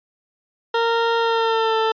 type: tone with pitch glide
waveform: 20% pulse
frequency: 461.8 to 443.8 Hz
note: A#4 to A4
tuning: -16 to +15 cents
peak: -12 dBFS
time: 0.74-1.92 s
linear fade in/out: 5 ms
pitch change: -69 cents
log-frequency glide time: 1.18-1.77 s
effects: resampled to 11025 Hz